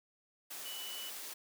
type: tone in noise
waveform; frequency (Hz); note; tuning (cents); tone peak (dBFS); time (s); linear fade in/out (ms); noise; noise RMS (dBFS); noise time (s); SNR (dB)
sine; 2965; F#7; +3; -44; 0.65-1.1; 10; white; -45; 0.5-1.34; -2
effects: high-pass 300 Hz 12 dB/octave